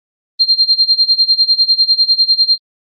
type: tone with tremolo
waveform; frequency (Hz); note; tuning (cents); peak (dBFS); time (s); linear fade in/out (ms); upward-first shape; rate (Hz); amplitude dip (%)
sine; 4186; C8; 0; -5; 0.39-2.58; 20; sine; 10; 90
effects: Opus 32 kbps